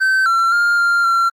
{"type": "tone with pitch steps", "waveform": "triangle", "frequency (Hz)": [1542, 1356, 1405, 1394, 1365], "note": ["G6", "E6", "F6", "F6", "F6"], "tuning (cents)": [-29, 49, 10, -4, -40], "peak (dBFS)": -10, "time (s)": [0, 1.3], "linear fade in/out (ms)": 20, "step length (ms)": 260, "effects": ["Opus 32 kbps"]}